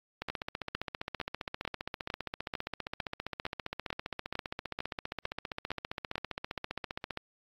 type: two click trains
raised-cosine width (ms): 0.3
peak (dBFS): -18 / -19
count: 14 / 106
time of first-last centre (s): 0.3-6.156 / 0.22-7.174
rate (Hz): 2.22 / 15.1
effects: AAC 32 kbps